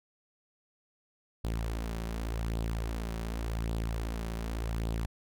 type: tone with flanger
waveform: sawtooth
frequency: 56.1 Hz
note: A1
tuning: 34 cents sharp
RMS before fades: -34 dBFS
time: 1.44-5.06 s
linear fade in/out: 5 ms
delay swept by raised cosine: 0.23 to 5.33 ms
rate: 0.87 Hz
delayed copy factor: +0.5
effects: none